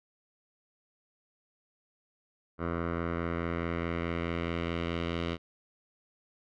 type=tone with low-pass filter sweep; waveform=10% pulse; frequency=84.7 Hz; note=E2; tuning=48 cents sharp; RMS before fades=-33 dBFS; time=2.58-5.38 s; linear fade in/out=50 ms; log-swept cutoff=1400 to 3300 Hz; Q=1.8; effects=none